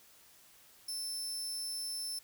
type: tone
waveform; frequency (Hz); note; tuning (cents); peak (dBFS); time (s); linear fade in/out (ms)
25% pulse; 5300; E8; +9; -32; 0.88-2.19; 5
effects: white hiss -61 dBFS RMS until 2.23 s